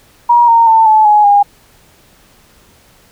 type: tone with pitch steps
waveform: sine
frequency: 953 / 923.2 / 894.3 / 866.4 / 839.3 / 813 Hz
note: A#5 / A#5 / A5 / A5 / G#5 / G#5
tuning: +38 / -17 / +28 / -27 / +18 / -37 cents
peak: -4 dBFS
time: 0.29-1.43 s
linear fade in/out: 10 ms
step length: 190 ms
effects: pink hiss -47 dBFS RMS until 3.11 s